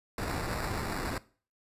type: noise with sample-and-hold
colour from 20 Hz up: pink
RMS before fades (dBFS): -34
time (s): 0.18-1.18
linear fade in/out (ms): 2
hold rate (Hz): 3150
effects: noise-tail reverb RT60 0.4 s tail -19 dB re dry + resampled to 32000 Hz